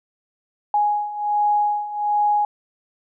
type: beating tone pair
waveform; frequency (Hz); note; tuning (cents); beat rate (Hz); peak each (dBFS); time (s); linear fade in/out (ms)
sine; 830.6 / 831.9; G#5 / G#5; 0 / +3; 1.3; -23 / -19; 0.74-2.45; 2
effects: none